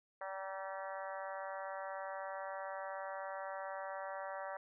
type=harmonic tone with a mistuned harmonic; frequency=192.9 Hz; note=G3; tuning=28 cents flat; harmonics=3 / 4 / 5 / 6 / 7 / 8 / 9 / 10; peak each=-45 / -47 / -49 / -51 / -52 / -53 / -54 / -55 dBFS; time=0.21-4.57 s; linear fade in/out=2 ms; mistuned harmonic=5; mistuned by=-29 cents; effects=none